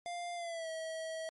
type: tone with pitch glide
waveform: square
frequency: 698.5 to 644.2 Hz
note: F5 to E5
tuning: 0 to -40 cents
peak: -39 dBFS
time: 0.06-1.29 s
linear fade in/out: 0 ms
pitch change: -140 cents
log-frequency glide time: 0.35-0.69 s
effects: MP3 48 kbps